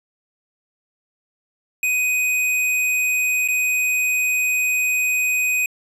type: tone with dropouts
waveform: square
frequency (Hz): 2500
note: D#7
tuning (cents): +8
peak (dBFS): -18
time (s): 1.83-5.66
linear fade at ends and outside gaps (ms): 2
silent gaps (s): 3.477-3.485
effects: resampled to 32000 Hz